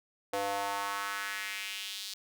square tone with high-pass filter sweep, 100 Hz, G2, 35 cents sharp, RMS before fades -36 dBFS, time 0.33-2.14 s, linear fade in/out 5 ms, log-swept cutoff 550 to 4300 Hz, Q 2.4, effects none

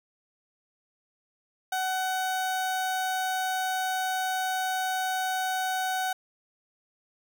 30% pulse tone, 750 Hz, F#5, 23 cents sharp, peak -24 dBFS, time 1.72-6.13 s, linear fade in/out 5 ms, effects none

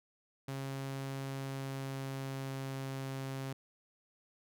sawtooth tone with pitch glide, 135.8 to 134.4 Hz, C#3 to C3, -35 to +47 cents, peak -34 dBFS, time 0.48-3.53 s, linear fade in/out 5 ms, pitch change -18 cents, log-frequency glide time 1.2-3.13 s, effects none

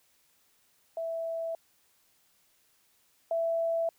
sine tone pair in turn, 659.3 / 663.5 Hz, E5 / E5, 0 / +11 cents, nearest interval unison, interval 11 cents, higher second, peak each -31 / -26 dBFS, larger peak second, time 0.97-1.55 / 3.31-3.89 s, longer neither, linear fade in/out 2 ms, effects white hiss -68 dBFS RMS until 3.98 s

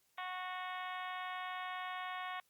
harmonic tone, 367.3 Hz, F#4, 13 cents flat, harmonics 2 / 3 / 4 / 5 / 6 / 7 / 8 / 9 / 10, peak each -45 / -44 / -51 / -48 / -50 / -56 / -56 / -56 / -58 dBFS, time 0.18-2.4 s, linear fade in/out 2 ms, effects white hiss -75 dBFS RMS until 2.49 s + Opus 48 kbps

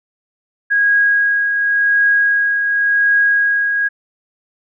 sine tone with tremolo, 1644 Hz, G#6, 18 cents flat, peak -9 dBFS, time 0.7-3.89 s, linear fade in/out 20 ms, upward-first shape triangle, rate 0.91 Hz, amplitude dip 45%, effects none

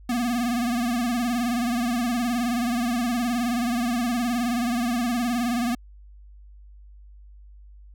square tone with vibrato, 240 Hz, B3, 49 cents flat, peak -23 dBFS, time 0.09-5.75 s, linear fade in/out 5 ms, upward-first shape sine, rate 19 Hz, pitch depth 80 cents each way, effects added 50 Hz sine -44 dBFS peak until 7.94 s

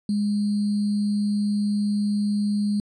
sine tone with sample-and-hold, 206.2 Hz, G#3, 12 cents flat, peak -20 dBFS, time 0.09-2.8 s, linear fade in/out 2 ms, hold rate 4410 Hz, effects resampled to 22050 Hz

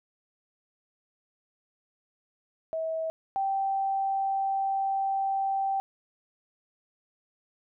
sine tone pair in turn, 645 / 779.8 Hz, E5 / G5, -38 / -9 cents, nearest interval minor third, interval 329 cents, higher second, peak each -28 / -25 dBFS, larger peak second, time 2.73-3.1 / 3.36-5.8 s, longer second, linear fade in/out 0 ms, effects none

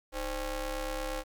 sawtooth ring-modulated tone, 277.3 Hz, C#4, 1 cent sharp, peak -26 dBFS, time 0.12-1.24 s, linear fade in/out 50 ms, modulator 243 Hz, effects 11-bit

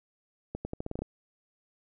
accelerating click train, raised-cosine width 2 ms, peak -21 dBFS, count 9, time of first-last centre 0.55-1.02 s, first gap 100 ms, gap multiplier 0.84, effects none

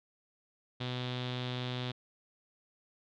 sawtooth tone with low-pass filter, 125.1 Hz, B2, 23 cents sharp, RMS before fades -37 dBFS, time 0.8-1.92 s, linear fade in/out 10 ms, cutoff 3600 Hz, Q 5.5, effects none

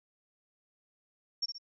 sine tone with echo, 5500 Hz, F8, 27 cents flat, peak -28 dBFS, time 1.42-1.46 s, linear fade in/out 10 ms, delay 62 ms, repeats 2, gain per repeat -7 dB, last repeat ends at 1.584 s, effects none

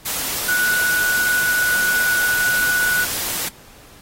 sine tone in noise, 1473 Hz, F#6, 8 cents flat, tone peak -16 dBFS, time 0.48-3.05 s, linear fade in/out 10 ms, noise white, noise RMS -24 dBFS, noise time 0.05-3.49 s, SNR +5 dB, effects pink hiss -46 dBFS RMS until 4.01 s + AAC 48 kbps

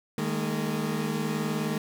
30% pulse chord, D# suspended fourth, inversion none, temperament equal with one note detuned, 155.56 / 207.7 / 227.2 Hz, D#3 / G#3 / A#3, 0 / 0 / -44 cents, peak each -29 dBFS, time 0.18-1.78 s, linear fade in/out 2 ms, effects none

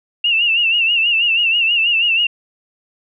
sine tone with vibrato, 2758 Hz, F7, 22 cents flat, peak -12 dBFS, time 0.24-2.27 s, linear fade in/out 5 ms, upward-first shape sine, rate 6.2 Hz, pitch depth 83 cents each way, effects none

